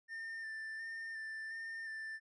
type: tone with vibrato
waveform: triangle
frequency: 1792 Hz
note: A6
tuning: 31 cents sharp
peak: -40 dBFS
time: 0.08-2.2 s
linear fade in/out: 50 ms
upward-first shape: square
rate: 1.4 Hz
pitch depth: 18 cents each way
effects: resampled to 24000 Hz